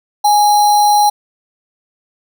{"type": "tone with sample-and-hold", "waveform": "sine", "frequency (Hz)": 830.6, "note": "G#5", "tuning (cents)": 0, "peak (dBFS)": -7, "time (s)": [0.24, 1.1], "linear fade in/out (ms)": 10, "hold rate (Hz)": 4900, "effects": []}